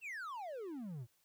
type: exponential sweep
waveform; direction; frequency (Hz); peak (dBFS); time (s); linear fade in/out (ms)
triangle; down; 2794 to 108.6; -40; 0.01-1.07; 50
effects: white hiss -75 dBFS RMS until 1.24 s